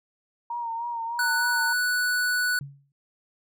sine tone with vibrato, 932.3 Hz, A#5, in tune, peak -28 dBFS, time 0.5-1.73 s, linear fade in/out 5 ms, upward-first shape sine, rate 3.3 Hz, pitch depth 42 cents each way
square tone, 1480 Hz, F#6, in tune, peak -23 dBFS, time 1.19-2.59 s, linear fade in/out 2 ms
sine tone with exponential decay, 140 Hz, C#3, 18 cents sharp, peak -31 dBFS, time 2.61-2.92 s, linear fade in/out 2 ms, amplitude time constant 66 ms
effects none

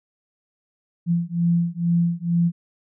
sine beating tone pair, 169.8 / 172 Hz, F3 / F3, -48 / -26 cents, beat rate 2.2 Hz, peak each -21 dBFS, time 1.06-2.52 s, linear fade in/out 50 ms, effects none

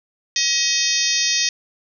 harmonic tone with a mistuned harmonic, 635 Hz, D#5, 35 cents sharp, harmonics 3 / 4 / 5 / 6 / 7 / 8 / 9 / 10, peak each -27 / -26 / -29 / -26 / -25 / -23 / -23 / -25 dBFS, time 0.36-1.49 s, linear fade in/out 2 ms, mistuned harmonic 6, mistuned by -76 cents, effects none

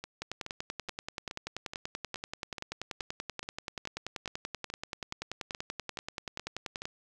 two click trains, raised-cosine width 0.2 ms, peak -22 / -19 dBFS, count 17 / 70, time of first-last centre 0.04-6.82 / 0.22-6.855 s, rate 2.36 / 10.4 Hz, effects none

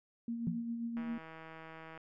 sine tone with tremolo, 233 Hz, A#3, 1 cent flat, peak -34 dBFS, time 0.28-1.18 s, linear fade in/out 2 ms, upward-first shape sine, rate 7.5 Hz, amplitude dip 40%
sine tone with exponential decay, 173 Hz, F3, 16 cents flat, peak -28 dBFS, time 0.47-0.67 s, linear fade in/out 2 ms, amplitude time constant 42 ms
click train, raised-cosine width 0.5 ms, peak -35 dBFS, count 163, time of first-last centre 0.97-1.976 s, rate 161 Hz
effects none

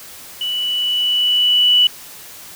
sine tone with level ramp, 2960 Hz, F#7, in tune, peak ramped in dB -19 to -8 dBFS, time 0.41-1.87 s, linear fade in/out 2 ms, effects white hiss -37 dBFS RMS until 2.55 s

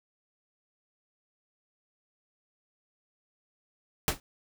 pink noise with exponential decay, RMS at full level -21 dBFS, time 4.08-4.2 s, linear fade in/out 1 ms, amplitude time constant 25 ms, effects none

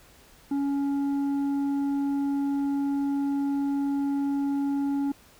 sine tone with tanh clipping, 280 Hz, C#4, 18 cents sharp, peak -25 dBFS, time 0.51-5.12 s, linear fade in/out 5 ms, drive 6 dB, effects pink hiss -55 dBFS RMS until 5.39 s

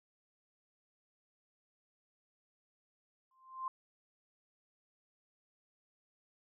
sine tone with exponential growth, 1046.5 Hz, C6, in tune, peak -33 dBFS, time 3.31-3.68 s, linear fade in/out 2 ms, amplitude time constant 79 ms, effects none

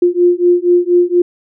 sine beating tone pair, 350.7 / 354.9 Hz, F4 / F4, +7 / +28 cents, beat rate 4.2 Hz, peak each -11 dBFS, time 0.02-1.22 s, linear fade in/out 5 ms, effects none

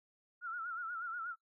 sine tone with vibrato, 1383 Hz, F6, 17 cents flat, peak -38 dBFS, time 0.41-1.36 s, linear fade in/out 50 ms, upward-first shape sine, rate 8.3 Hz, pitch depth 92 cents each way, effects noise-tail reverb RT60 0.1 s tail -18 dB re dry

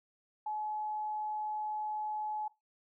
sine tone, 852 Hz, G#5, 44 cents sharp, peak -34 dBFS, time 0.46-2.48 s, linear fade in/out 5 ms, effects noise-tail reverb RT60 0.2 s tail -18 dB re dry

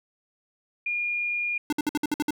sine tone, 2423 Hz, D#7, 47 cents flat, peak -25 dBFS, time 0.86-1.58 s, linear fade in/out 5 ms
square tone bursts, 297.9 Hz, D4, 25 cents sharp, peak -23 dBFS, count 8, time 1.7-2.307 s, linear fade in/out 2 ms, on 26 ms, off 57 ms
effects none

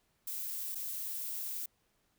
violet noise with dropouts, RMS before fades -39 dBFS, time 0.27-1.66 s, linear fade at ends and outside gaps 5 ms, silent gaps 0.749-0.754 s, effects pink hiss -75 dBFS RMS until 2.18 s

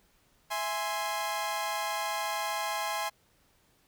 sawtooth chord, E augmented, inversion none, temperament equal, 659.3 / 830.6 / 1046.5 Hz, E5 / G#5 / B#5, 0 / 0 / 0 cents, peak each -34 / -30 / -31 dBFS, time 0.5-3.1 s, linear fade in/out 20 ms, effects pink hiss -67 dBFS RMS until 3.87 s

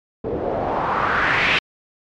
white noise with low-pass filter sweep, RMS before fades -20 dBFS, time 0.24-1.59 s, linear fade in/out 5 ms, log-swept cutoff 410 to 2700 Hz, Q 2.8, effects low-pass 5000 Hz 12 dB/octave + MP3 96 kbps

